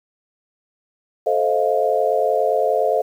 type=chord; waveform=sine; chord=F dominant seventh; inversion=first; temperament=just; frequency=436.5 / 523.8 / 628.6 / 698.5 Hz; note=A4 / C5 / Eb5 / F5; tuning=-14 / +2 / +18 / 0 cents; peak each=-21 dBFS; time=1.26-3.02 s; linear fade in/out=10 ms; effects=8-bit